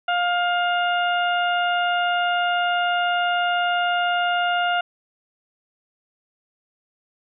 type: harmonic tone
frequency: 706 Hz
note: F5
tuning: 19 cents sharp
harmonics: 1 / 2 / 3 / 4 / 5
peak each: -21 / -23 / -36 / -28 / -40 dBFS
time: 0.08-4.81 s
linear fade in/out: 5 ms
effects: none